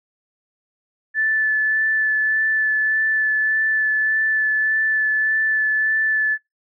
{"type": "tone with vibrato", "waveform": "sine", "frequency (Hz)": 1746, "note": "A6", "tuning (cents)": -14, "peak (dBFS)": -16, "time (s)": [1.14, 6.38], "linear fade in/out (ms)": 50, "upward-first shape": "sine", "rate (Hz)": 1.7, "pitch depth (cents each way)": 12, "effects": ["noise-tail reverb RT60 0.2 s tail -22 dB re dry"]}